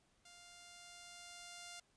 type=tone with level ramp; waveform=5% pulse; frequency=700 Hz; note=F5; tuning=4 cents sharp; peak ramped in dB=-47 to -38 dBFS; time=0.25-1.8 s; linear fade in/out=5 ms; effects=pink hiss -75 dBFS RMS until 1.96 s + resampled to 22050 Hz